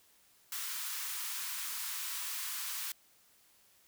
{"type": "high-pass noise", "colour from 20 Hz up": "white", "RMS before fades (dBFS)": -39, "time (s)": [0.52, 2.92], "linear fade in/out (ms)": 2, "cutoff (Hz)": 950, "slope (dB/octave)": 48, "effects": ["white hiss -66 dBFS RMS until 3.87 s"]}